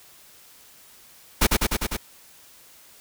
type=noise with echo; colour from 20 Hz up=pink; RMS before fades=-17 dBFS; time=1.41-1.47 s; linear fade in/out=10 ms; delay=100 ms; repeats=5; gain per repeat=-2 dB; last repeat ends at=1.97 s; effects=white hiss -51 dBFS RMS until 3 s